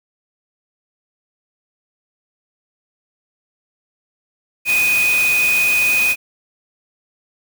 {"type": "tone in noise", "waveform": "sine", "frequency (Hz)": 2489, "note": "D#7", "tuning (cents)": 0, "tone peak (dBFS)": -13, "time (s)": [4.65, 6.16], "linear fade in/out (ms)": 50, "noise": "white", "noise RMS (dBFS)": -24, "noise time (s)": [4.65, 6.16], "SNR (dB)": 8, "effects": []}